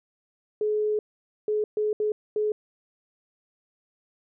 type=tone bursts at uneven times; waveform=sine; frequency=424.6 Hz; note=G#4; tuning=38 cents sharp; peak=-22 dBFS; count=5; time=0.61-0.99 / 1.48-1.64 / 1.77-1.93 / 2-2.12 / 2.36-2.52 s; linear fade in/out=2 ms; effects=none